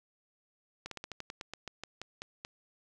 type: slowing click train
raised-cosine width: 0.2 ms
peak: -23 dBFS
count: 14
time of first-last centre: 0.86-2.449 s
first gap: 53 ms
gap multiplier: 1.13
effects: none